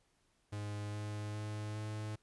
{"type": "tone with pitch steps", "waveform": "45% pulse", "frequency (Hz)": [103.83, 104.92, 106.01, 107.12], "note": ["G#2", "G#2", "G#2", "A2"], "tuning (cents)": [0, 18, 36, -46], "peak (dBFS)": -39, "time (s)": [0.52, 2.16], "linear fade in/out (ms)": 10, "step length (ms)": 410, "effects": ["pink hiss -75 dBFS RMS until 2.22 s", "resampled to 24000 Hz"]}